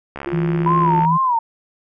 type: click train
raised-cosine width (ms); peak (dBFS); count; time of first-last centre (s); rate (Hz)
0.5; -14; 63; 0.16-1.05; 69.7
type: tone with tremolo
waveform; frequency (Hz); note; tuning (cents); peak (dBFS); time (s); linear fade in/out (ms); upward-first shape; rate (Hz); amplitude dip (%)
sine; 349; F4; -1; -20; 0.26-1; 10; triangle; 18; 60
type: tone with pitch glide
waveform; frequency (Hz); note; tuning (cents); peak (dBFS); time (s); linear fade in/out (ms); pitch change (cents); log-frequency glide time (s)
sine; 164.5 to 163.36; E3 to E3; -3 to -15; -17; 0.32-1.18; 20; -12; 0.77-1.03
type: tone with vibrato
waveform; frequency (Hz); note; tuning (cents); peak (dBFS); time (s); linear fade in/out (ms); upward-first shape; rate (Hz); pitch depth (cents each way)
sine; 973; B5; -26; -14; 0.66-1.39; 5; sine; 2.3; 150
effects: none